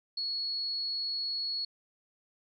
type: tone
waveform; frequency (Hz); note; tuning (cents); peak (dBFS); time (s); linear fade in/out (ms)
sine; 4357; C#8; -31; -31; 0.17-1.65; 5
effects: none